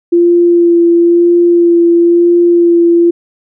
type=tone with vibrato; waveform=sine; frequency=343.6 Hz; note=F4; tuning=28 cents flat; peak=-4 dBFS; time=0.12-3.11 s; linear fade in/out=10 ms; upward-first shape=sine; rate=1 Hz; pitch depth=15 cents each way; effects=none